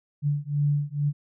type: beating tone pair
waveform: sine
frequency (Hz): 144.3 / 146.5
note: D3 / D3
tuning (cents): -30 / -4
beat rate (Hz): 2.2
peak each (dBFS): -25 / -25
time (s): 0.22-1.13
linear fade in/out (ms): 50
effects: none